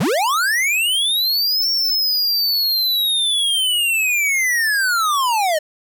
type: linear two-way sweep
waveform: square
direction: up then down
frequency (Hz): 114.8 to 5510 to 592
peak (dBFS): -16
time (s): 0-5.59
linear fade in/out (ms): 10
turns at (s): 1.7
effects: none